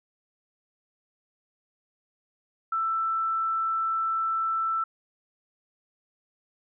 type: tone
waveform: sine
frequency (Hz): 1328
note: E6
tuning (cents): +12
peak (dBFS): -24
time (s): 2.72-4.84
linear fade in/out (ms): 5
effects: none